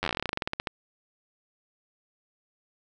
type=slowing click train; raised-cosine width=0.3 ms; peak=-12 dBFS; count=21; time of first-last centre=0.03-0.672 s; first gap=10 ms; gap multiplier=1.11; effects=none